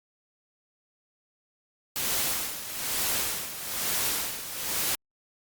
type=noise with tremolo; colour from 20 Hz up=white; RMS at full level=-27 dBFS; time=1.96-4.95 s; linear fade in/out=0 ms; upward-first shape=sine; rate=1.1 Hz; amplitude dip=70%; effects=Opus 48 kbps